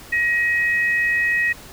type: tone pair together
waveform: sine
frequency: 1894 / 2532 Hz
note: A#6 / D#7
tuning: +27 / +30 cents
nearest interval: perfect fourth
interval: 503 cents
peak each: -17 / -25 dBFS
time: 0.12-1.53 s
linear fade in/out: 10 ms
effects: pink hiss -41 dBFS RMS until 1.72 s